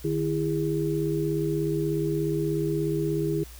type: tone cluster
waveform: sine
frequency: 151.7 / 331.8 / 408.5 Hz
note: D#3 / E4 / G#4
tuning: -44 / +11 / -29 cents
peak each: -28 dBFS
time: 0.04-3.44 s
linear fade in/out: 10 ms
effects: added 60 Hz sine -43 dBFS peak until 3.59 s + white hiss -49 dBFS RMS until 3.59 s